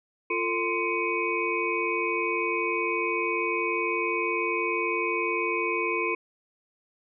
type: tone cluster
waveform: sine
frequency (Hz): 347.2 / 447.2 / 1039 / 2247 / 2509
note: F4 / A4 / C6 / C#7 / D#7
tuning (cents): -10 / +28 / -12 / +23 / +14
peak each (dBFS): -31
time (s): 0.3-6.15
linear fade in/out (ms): 5
effects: none